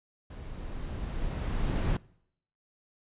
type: noise with level ramp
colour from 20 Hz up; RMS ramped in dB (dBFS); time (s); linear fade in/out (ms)
brown; -42 to -26; 0.3-1.97; 5
effects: noise-tail reverb RT60 0.7 s tail -23 dB re dry + resampled to 8000 Hz